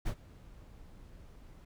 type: noise with ADSR envelope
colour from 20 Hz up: brown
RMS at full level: -30 dBFS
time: 0.05-1.65 s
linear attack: 21 ms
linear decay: 74 ms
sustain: -23 dB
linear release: 7 ms
effects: none